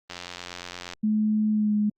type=click train; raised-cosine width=0.2 ms; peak=-18 dBFS; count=75; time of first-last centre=0.1-0.935 s; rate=88.6 Hz
type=tone with pitch glide; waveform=sine; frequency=214.1 to 209.5 Hz; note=A3 to G#3; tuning=-47 to +15 cents; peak=-20 dBFS; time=1.03-1.9 s; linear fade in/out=10 ms; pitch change=-38 cents; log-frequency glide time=1.51-1.74 s
effects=Opus 32 kbps